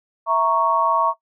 sine chord, A# diminished, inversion second, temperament equal, 659.3 / 932.3 / 1108.7 Hz, E5 / A#5 / C#6, 0 / 0 / 0 cents, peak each -22 / -20 / -18 dBFS, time 0.26-1.14 s, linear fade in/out 50 ms, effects noise-tail reverb RT60 0.1 s tail -18 dB re dry

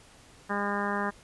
harmonic tone, 202.8 Hz, G#3, 41 cents flat, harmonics 1 / 2 / 3 / 4 / 5 / 6 / 7 / 8 / 9, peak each -33 / -36 / -38 / -36 / -35 / -36 / -40 / -36 / -39 dBFS, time 0.49-1.11 s, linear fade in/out 20 ms, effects pink hiss -55 dBFS RMS until 1.23 s + resampled to 24000 Hz

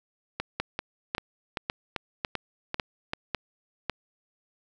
two click trains, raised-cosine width 0.3 ms, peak -13 / -11 dBFS, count 8 / 7, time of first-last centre 0.4-3.134 / 0.6-3.897 s, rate 2.56 / 1.82 Hz, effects none

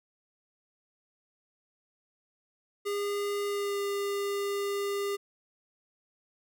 square tone with pitch glide, 406.9 to 402 Hz, G#4 to G4, -35 to +44 cents, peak -30 dBFS, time 2.85-5.17 s, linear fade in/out 20 ms, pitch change -21 cents, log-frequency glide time 3.46-3.8 s, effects none

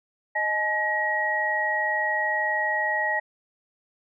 sine tone cluster, 620 / 853 / 1899 Hz, D#5 / G#5 / A#6, -6 / +46 / +32 cents, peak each -31 / -28 / -24 dBFS, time 0.35-3.2 s, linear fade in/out 10 ms, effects none

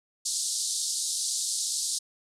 white band-pass noise, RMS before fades -30 dBFS, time 0.25-1.99 s, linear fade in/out 10 ms, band 3900 to 9600 Hz, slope 48 dB/octave, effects none

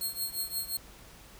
5% pulse tone with tremolo, 4254 Hz, C8, 28 cents sharp, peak -22 dBFS, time 0.01-0.77 s, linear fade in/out 2 ms, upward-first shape triangle, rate 5.7 Hz, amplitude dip 90%, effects added 50 Hz sine -57 dBFS peak until 1.39 s + pink hiss -53 dBFS RMS until 1.39 s

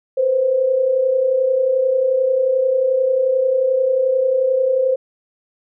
sine tone pair together, 492 / 523.3 Hz, B4 / C5, -7 / 0 cents, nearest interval minor second, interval 107 cents, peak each -22 / -14 dBFS, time 0.17-4.96 s, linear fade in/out 10 ms, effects none

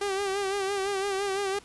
sawtooth tone with vibrato, 393.9 Hz, G4, 8 cents sharp, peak -23 dBFS, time 0.01-1.59 s, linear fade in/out 5 ms, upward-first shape sine, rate 5.9 Hz, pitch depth 57 cents each way, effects pink hiss -53 dBFS RMS until 1.64 s + resampled to 24000 Hz

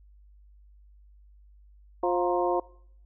harmonic tone with a mistuned harmonic, 176.7 Hz, F3, 21 cents sharp, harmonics 2 / 3 / 4 / 5 / 6, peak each -27 / -29 / -29 / -31 / -34 dBFS, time 2.03-2.6 s, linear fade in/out 5 ms, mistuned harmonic 5, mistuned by +93 cents, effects noise-tail reverb RT60 0.7 s tail -23 dB re dry + added 50 Hz sine -52 dBFS peak until 3.05 s

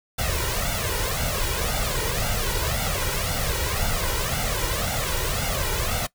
pink noise with flanger, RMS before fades -25 dBFS, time 0.18-6.07 s, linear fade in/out 10 ms, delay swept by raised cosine 1.4 to 2.11 ms, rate 1.9 Hz, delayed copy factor +0.75, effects noise-tail reverb RT60 0.1 s tail -20 dB re dry

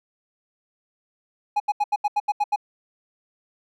triangle tone bursts, 830.6 Hz, G#5, in tune, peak -16 dBFS, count 9, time 1.56-2.561 s, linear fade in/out 10 ms, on 41 ms, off 79 ms, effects none

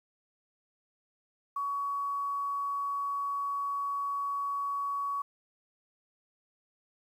sine tone with quantisation, 1125 Hz, C#6, 25 cents sharp, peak -30 dBFS, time 1.56-5.22 s, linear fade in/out 5 ms, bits 10, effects none

